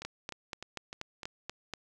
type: two click trains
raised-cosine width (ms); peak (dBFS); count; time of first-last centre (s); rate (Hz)
0.2; -24 / -20; 5 / 8; 0.02-1.232 / 0.05-1.737; 3.3 / 4.15
effects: none

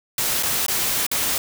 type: noise with dropouts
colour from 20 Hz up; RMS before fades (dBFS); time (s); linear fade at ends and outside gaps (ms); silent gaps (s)
white; -22; 0.18-1.38; 2; 0.427-0.432 / 0.664-0.682 / 1.066-1.114
effects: none

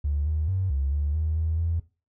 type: tone with pitch steps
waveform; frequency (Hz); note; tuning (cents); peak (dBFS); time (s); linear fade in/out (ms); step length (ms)
triangle; 72.5 / 77.3 / 94.5 / 68.6 / 72.8 / 78.5 / 80.2 / 83.2; D2 / D#2 / F#2 / C#2 / D2 / D#2 / E2 / E2; -22 / -11 / +37 / -17 / -15 / +16 / -47 / +17; -19; 0.04-1.8; 10; 220
effects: noise-tail reverb RT60 0.3 s tail -21 dB re dry + tanh soft clip ceiling -20 dBFS

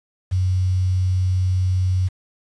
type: tone with quantisation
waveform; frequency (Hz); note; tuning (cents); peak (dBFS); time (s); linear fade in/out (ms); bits
sine; 92.5; F#2; 0; -16; 0.31-2.09; 20; 7
effects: resampled to 22050 Hz

